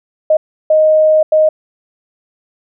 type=tone bursts at uneven times; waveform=sine; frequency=622.3 Hz; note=D#5; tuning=in tune; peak=-6 dBFS; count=3; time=0.3-0.37 / 0.7-1.23 / 1.32-1.49 s; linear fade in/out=5 ms; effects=none